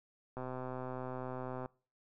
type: click train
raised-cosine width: 1 ms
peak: -28 dBFS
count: 166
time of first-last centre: 0.37-1.659 s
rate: 128 Hz
effects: noise-tail reverb RT60 0.4 s tail -24 dB re dry